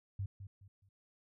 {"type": "tone with echo", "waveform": "sine", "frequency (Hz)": 98, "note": "G2", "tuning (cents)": 0, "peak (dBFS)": -35, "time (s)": [0.19, 0.26], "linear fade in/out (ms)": 5, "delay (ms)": 210, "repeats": 3, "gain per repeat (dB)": -10, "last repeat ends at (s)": 0.89, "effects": []}